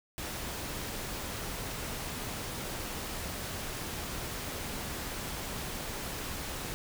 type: noise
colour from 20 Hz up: pink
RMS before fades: -38 dBFS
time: 0.18-6.74 s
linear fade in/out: 0 ms
effects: none